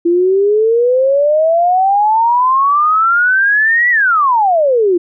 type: exponential two-way sweep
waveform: sine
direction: up then down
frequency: 336.9 to 1975.5 to 336.9 Hz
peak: -8 dBFS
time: 0.05-4.98 s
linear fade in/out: 10 ms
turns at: 3.9 s
effects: none